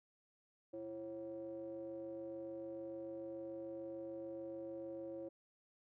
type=ring-modulated tone; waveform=triangle; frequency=103.9 Hz; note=G#2; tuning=1 cent sharp; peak=-39 dBFS; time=0.73-5.29 s; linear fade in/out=10 ms; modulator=439 Hz; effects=none